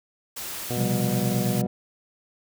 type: noise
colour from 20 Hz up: white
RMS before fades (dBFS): -34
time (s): 0.36-1.62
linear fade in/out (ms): 10
type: harmonic tone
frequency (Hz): 121.7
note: B2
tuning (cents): -25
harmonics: 1 / 2 / 3 / 4 / 5 / 6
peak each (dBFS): -29 / -32 / -34 / -35 / -36 / -37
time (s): 0.7-1.67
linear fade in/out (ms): 5
type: chord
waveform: triangle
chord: C suspended fourth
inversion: none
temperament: just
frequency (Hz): 130.81 / 174.42 / 196.22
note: C3 / F3 / G3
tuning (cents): 0 / -2 / +2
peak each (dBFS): -27 / -29 / -24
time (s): 0.77-1.67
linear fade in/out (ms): 5
effects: none